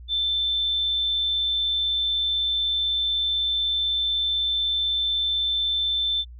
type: tone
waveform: sine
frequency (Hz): 3542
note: A7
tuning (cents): +11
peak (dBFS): -21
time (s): 0.08-6.25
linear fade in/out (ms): 50
effects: added 60 Hz sine -39 dBFS peak until 6.39 s